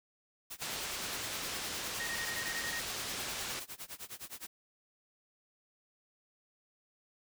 white noise with tremolo, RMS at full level -43 dBFS, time 0.5-4.47 s, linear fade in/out 10 ms, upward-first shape sine, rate 9.7 Hz, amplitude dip 95%
white low-pass noise, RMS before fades -40 dBFS, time 0.61-3.6 s, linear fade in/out 10 ms, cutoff 6500 Hz, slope 12 dB/octave
sine tone bursts, 1864.7 Hz, A#6, in tune, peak -37 dBFS, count 9, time 2-2.796 s, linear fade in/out 0 ms, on 68 ms, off 23 ms
effects none

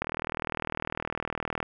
click train, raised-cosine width 0.5 ms, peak -15 dBFS, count 65, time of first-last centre 0.02-1.628 s, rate 39.8 Hz, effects none

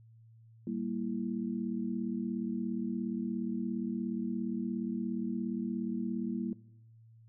sine chord, E diminished, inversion first, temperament equal with one note detuned, 196 / 233.1 / 331.9 Hz, G3 / Bb3 / E4, 0 / 0 / +12 cents, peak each -37 / -35 / -40 dBFS, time 0.67-6.53 s, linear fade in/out 2 ms, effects noise-tail reverb RT60 0.9 s tail -21 dB re dry + added 113 Hz sine -55 dBFS peak until 7.28 s

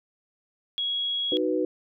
sine tone, 3322 Hz, G#7, in tune, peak -25 dBFS, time 0.78-1.37 s, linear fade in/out 0 ms
sine chord, B major, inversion first, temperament just, 308.7 / 370.4 / 493.9 Hz, D#4 / F#4 / B4, -14 / +2 / 0 cents, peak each -27 dBFS, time 1.32-1.65 s, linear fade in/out 2 ms
effects none

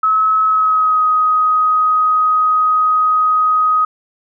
sine tone with pitch glide, 1288 to 1255.7 Hz, E6 to D#6, -41 to +15 cents, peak -10 dBFS, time 0.03-3.85 s, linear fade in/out 5 ms, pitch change -44 cents, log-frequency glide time 0.45-1.04 s, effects none

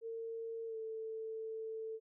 sine tone with pitch glide, 454.7 to 443.5 Hz, A#4 to A4, -43 to +14 cents, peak -40 dBFS, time 0.01-2 s, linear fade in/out 50 ms, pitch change -43 cents, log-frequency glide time 0.67-0.76 s, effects none

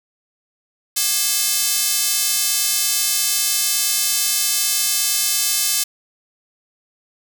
square tone with high-pass filter, 237.2 Hz, A#3, 30 cents sharp, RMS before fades -19 dBFS, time 0.96-5.84 s, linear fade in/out 10 ms, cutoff 5700 Hz, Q 0.75, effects none

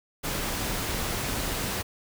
pink noise, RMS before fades -30 dBFS, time 0.23-1.83 s, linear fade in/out 20 ms, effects none

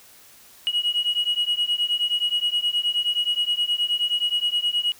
sine beating tone pair, 2900 / 2909.5 Hz, F#7 / F#7, -35 / -30 cents, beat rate 9.5 Hz, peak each -22 dBFS, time 0.67-4.92 s, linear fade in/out 0 ms, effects tanh soft clip ceiling -16 dBFS + white hiss -50 dBFS RMS until 4.99 s

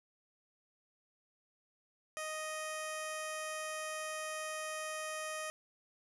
15% pulse tone with low-pass filter, 622.3 Hz, D#5, in tune, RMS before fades -41 dBFS, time 2.17-5.5 s, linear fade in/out 0 ms, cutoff 10000 Hz, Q 2.1, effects none

